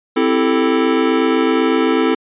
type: chord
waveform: square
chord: A minor seventh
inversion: first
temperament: equal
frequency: 261.6 / 329.6 / 392 / 440 Hz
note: C4 / E4 / G4 / A4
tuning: 0 / 0 / 0 / 0 cents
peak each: -18 / -18 / -24 / -18 dBFS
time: 0.16-2.15 s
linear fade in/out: 10 ms
effects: resampled to 8000 Hz